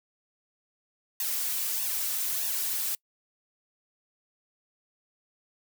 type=noise with flanger; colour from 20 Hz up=blue; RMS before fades=-30 dBFS; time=1.2-2.95 s; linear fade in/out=2 ms; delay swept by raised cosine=1.1 to 4.1 ms; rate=1.6 Hz; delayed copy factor=+0.9; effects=noise-tail reverb RT60 0.1 s tail -26 dB re dry